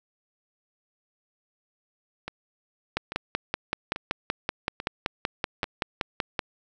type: two click trains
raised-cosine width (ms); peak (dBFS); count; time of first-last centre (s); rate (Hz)
0.3; -17 / -9; 5 / 19; 2.28-5.641 / 2.97-6.392; 1.19 / 5.26
effects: none